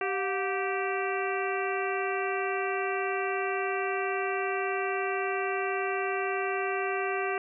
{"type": "harmonic tone with a mistuned harmonic", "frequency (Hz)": 389.1, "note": "G4", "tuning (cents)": -13, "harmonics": [1, 2, 3, 4, 5, 6, 7], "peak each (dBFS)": [-31, -34, -36, -37, -38, -39, -39], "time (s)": [0.01, 7.38], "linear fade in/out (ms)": 2, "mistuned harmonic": 2, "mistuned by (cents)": -120, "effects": []}